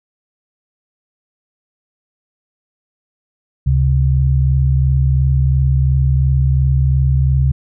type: tone pair together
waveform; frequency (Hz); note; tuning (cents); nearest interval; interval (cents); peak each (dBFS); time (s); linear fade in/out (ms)
sine; 70.83 / 133.7; C#2 / C3; +38 / +38; major seventh; 1100; -13; 3.66-7.52; 10
effects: none